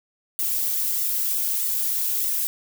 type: noise with flanger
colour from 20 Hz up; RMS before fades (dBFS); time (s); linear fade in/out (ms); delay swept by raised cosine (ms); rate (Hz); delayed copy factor
violet; -24; 0.39-2.47; 0; 1.2 to 4.2; 1.6; -0.75
effects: none